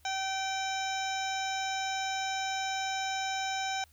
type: harmonic tone with a mistuned harmonic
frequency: 769 Hz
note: G5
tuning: 33 cents flat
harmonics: 1 / 2 / 3 / 4 / 5 / 7 / 8 / 9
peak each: -33 / -39 / -40 / -44 / -41 / -43 / -45 / -46 dBFS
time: 0.05-3.84 s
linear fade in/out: 2 ms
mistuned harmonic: 3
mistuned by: +30 cents
effects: added 76 Hz sine -61 dBFS peak until 3.92 s + white hiss -66 dBFS RMS until 3.92 s